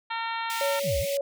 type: harmonic tone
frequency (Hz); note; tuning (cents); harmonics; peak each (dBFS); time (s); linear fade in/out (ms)
456.7; A#4; -36; 2 / 3 / 4 / 5 / 6 / 7 / 8 / 9; -31 / -35 / -37 / -39 / -41 / -42 / -43 / -44; 0.1-0.8; 10
type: high-pass noise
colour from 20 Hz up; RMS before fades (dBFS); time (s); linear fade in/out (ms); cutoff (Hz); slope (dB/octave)
pink; -36; 0.5-1.17; 0; 2000; 96
type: tone with tremolo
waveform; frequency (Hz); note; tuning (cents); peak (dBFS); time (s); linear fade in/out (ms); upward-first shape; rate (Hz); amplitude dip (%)
sine; 560; C#5; +18; -24; 0.61-1.21; 2; sine; 3.9; 30
type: exponential two-way sweep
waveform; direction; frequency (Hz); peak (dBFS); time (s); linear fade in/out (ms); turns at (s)
sine; down then up; 243 to 57.6 to 243; -28; 0.83-1.06; 50; 0.99
effects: none